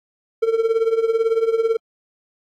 triangle tone with tremolo, 452.3 Hz, A4, 48 cents sharp, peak -10 dBFS, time 0.42-1.77 s, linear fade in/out 10 ms, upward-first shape triangle, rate 18 Hz, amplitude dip 85%, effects AAC 64 kbps

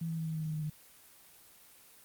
sine tone with pitch steps, 164.81 / 163.01 / 161.23 / 159.47 / 157.73 / 156.01 / 154.31 / 152.62 Hz, E3 / E3 / E3 / D#3 / D#3 / D#3 / D#3 / D#3, 0 / -19 / -38 / +43 / +24 / +5 / -14 / -33 cents, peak -33 dBFS, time 0.01-0.698 s, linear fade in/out 5 ms, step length 86 ms, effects white hiss -58 dBFS RMS until 2.04 s + Opus 24 kbps

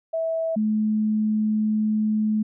sine tone pair in turn, 652 / 214.8 Hz, E5 / A3, -19 / -41 cents, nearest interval octave + perfect fifth, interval 1922 cents, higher first, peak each -22 / -19 dBFS, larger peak second, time 0.13-0.56 / 0.56-2.43 s, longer second, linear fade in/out 10 ms, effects none

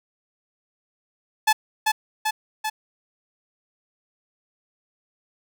sawtooth tone with echo, 865 Hz, A5, 30 cents flat, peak -11 dBFS, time 1.47-1.53 s, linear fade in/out 10 ms, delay 390 ms, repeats 3, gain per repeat -3 dB, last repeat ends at 2.7 s, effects none

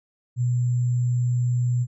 sine tone with sample-and-hold, 123 Hz, B2, 7 cents flat, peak -19 dBFS, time 0.36-1.87 s, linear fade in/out 50 ms, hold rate 7350 Hz, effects resampled to 22050 Hz

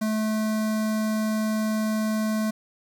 square tone with notch filter, 216.8 Hz, A3, 25 cents flat, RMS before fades -25 dBFS, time 0.01-2.51 s, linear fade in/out 10 ms, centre 2900 Hz, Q 1.7, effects 9-bit

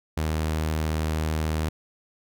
sawtooth tone, 78.3 Hz, D#2, 11 cents sharp, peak -20 dBFS, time 0.17-1.69 s, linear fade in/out 5 ms, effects none

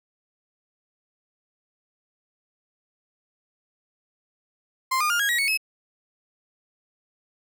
35% pulse tone with pitch steps, 1046.5 / 1216.1 / 1413.1 / 1642.1 / 1908.2 / 2217 / 2577 Hz, C6 / D#6 / F6 / G#6 / A#6 / C#7 / E7, 0 / -40 / +20 / -20 / +40 / 0 / -40 cents, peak -19 dBFS, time 4.91-5.575 s, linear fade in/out 10 ms, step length 95 ms, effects none

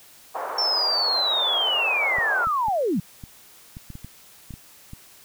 white band-pass noise, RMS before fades -30 dBFS, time 0.34-2.46 s, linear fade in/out 20 ms, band 520 to 1100 Hz, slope 24 dB/octave
sine linear sweep, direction down, 5430 to 146.83 Hz, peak -20 dBFS, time 0.58-3 s, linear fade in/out 5 ms
clicks, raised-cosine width 5 ms, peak -25 dBFS, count 11, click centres 2.185 / 2.471 / 2.684 / 3.238 / 3.769 / 3.903 / 3.954 / 4.046 / 4.507 / 4.539 / 4.934 s
effects white hiss -50 dBFS RMS until 5.24 s

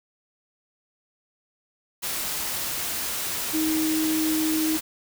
sine tone in noise, 314.8 Hz, D#4, 20 cents sharp, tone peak -22 dBFS, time 3.53-4.78 s, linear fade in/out 20 ms, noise white, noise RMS -29 dBFS, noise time 2.02-4.81 s, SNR +4 dB, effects none

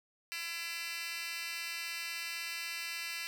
10% pulse tone with high-pass filter, 336.3 Hz, E4, 35 cents sharp, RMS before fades -40 dBFS, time 0.32-3.27 s, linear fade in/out 0 ms, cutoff 2800 Hz, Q 2.9, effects none

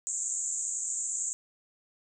white band-pass noise, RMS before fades -33 dBFS, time 0.07-1.33 s, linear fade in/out 0 ms, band 6800 to 7800 Hz, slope 96 dB/octave, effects none

